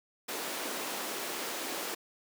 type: high-pass noise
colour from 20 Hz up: pink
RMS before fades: -37 dBFS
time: 0.28-1.95 s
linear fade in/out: 10 ms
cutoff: 270 Hz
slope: 24 dB/octave
effects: none